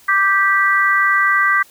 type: harmonic tone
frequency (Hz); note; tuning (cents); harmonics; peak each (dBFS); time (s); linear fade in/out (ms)
392; G4; 0; 3 / 4 / 5; -16 / -16 / -16; 0.08-1.63; 10
effects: white hiss -48 dBFS RMS until 1.7 s